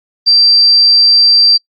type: tone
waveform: sine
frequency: 4699 Hz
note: D8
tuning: in tune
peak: -4 dBFS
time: 0.26-1.58 s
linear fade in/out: 20 ms
effects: noise-tail reverb RT60 0.1 s tail -26 dB re dry + Opus 32 kbps